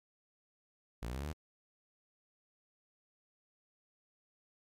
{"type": "linear sweep", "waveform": "sawtooth", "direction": "up", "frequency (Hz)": [53.9, 80], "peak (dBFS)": -34, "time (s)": [1.02, 1.33], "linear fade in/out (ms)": 10, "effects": ["MP3 96 kbps"]}